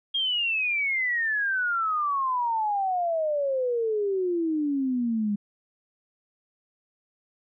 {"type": "exponential sweep", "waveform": "sine", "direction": "down", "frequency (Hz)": [3261, 201.4], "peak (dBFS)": -23, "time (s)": [0.14, 5.36], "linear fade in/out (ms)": 10, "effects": []}